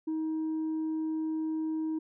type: tone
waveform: sine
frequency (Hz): 316.1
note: D#4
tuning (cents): +27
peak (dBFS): -27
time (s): 0.07-1.99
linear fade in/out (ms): 10
effects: tanh soft clip ceiling -28 dBFS